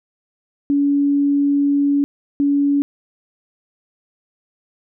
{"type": "tone bursts at uneven times", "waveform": "sine", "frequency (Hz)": 283.9, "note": "C#4", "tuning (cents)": 41, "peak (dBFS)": -13, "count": 2, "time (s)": [[0.7, 2.04], [2.4, 2.82]], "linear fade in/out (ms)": 0, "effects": []}